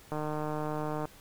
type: click train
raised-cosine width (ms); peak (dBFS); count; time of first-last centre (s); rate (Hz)
1; -21; 143; 0.12-1.054; 152
effects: pink hiss -55 dBFS RMS until 1.2 s